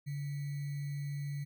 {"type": "tone with sample-and-hold", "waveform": "sine", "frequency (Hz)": 143.1, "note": "D3", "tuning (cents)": -45, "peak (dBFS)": -35, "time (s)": [0.06, 1.45], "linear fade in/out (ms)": 20, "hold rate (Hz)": 2100, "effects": []}